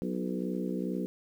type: harmonic tone with a mistuned harmonic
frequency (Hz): 62.3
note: B1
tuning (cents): +16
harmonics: 3 / 4 / 5 / 6 / 7 / 8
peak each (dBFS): -34 / -36 / -38 / -40 / -41 / -42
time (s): 0.02-1.06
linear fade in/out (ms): 0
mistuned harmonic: 6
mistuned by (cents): -35
effects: 10-bit